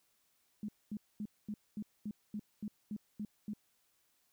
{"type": "tone bursts", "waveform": "sine", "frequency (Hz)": 210, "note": "G#3", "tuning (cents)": 19, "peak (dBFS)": -37, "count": 11, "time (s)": [0.63, 3.535], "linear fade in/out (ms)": 2, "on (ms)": 55, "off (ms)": 230, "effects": ["white hiss -75 dBFS RMS until 4.32 s"]}